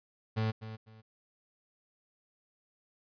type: tone with echo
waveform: 35% pulse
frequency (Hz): 110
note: A2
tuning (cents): 0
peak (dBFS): -27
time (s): 0.36-0.52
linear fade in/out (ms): 20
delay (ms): 250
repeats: 2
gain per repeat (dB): -12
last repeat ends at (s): 1.02
effects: resampled to 11025 Hz